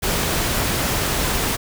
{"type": "noise", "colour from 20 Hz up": "pink", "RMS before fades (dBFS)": -21, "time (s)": [0.02, 1.57], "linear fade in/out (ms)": 20, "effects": []}